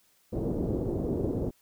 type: low-pass noise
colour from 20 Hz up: white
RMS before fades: -30 dBFS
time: 0.32-1.51 s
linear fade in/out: 20 ms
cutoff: 440 Hz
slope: 24 dB/octave
effects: white hiss -66 dBFS RMS until 1.61 s